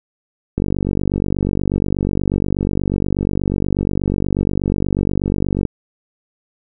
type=click train; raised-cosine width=3 ms; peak=-5 dBFS; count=246; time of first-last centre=0.58-5.652 s; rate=48.3 Hz; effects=none